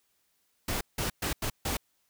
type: noise bursts at uneven times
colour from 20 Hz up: pink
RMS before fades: -31 dBFS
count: 5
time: 0.68-0.81 / 0.98-1.1 / 1.22-1.33 / 1.42-1.5 / 1.65-1.77 s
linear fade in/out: 5 ms
effects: white hiss -73 dBFS RMS until 2.09 s